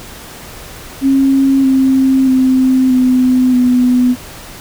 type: tone with pitch steps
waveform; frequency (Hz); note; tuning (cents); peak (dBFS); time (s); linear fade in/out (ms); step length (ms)
sine; 270.6 / 265 / 259.6 / 254.2 / 249; C#4 / C4 / C4 / C4 / B3; -42 / +22 / -13 / -50 / +14; -7; 1.01-4.16; 50; 630
effects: pink hiss -32 dBFS RMS until 4.6 s